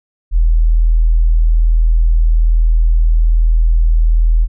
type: tone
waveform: sine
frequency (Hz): 40.59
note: E1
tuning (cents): -26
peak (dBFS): -7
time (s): 0.31-4.48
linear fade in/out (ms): 50
effects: none